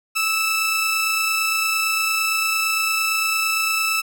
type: tone pair together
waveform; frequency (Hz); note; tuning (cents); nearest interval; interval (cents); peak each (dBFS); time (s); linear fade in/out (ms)
sawtooth; 1305.1 / 2639; E6 / E7; -18 / +1; octave; 1219; -20 / -17; 0.15-4.02; 20
effects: none